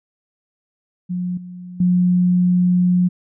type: tone with level steps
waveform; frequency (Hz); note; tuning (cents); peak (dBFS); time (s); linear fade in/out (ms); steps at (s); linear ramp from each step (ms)
sine; 179.4; F3; +47; -20 / -31 / -12; 1.09-3.09; 20; 1.37 / 1.8; 5
effects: none